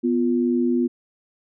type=tone pair together; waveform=sine; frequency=246.9 / 349.2 Hz; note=B3 / F4; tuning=0 / 0 cents; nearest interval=tritone; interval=600 cents; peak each=-19 / -22 dBFS; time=0.03-0.88 s; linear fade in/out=20 ms; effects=none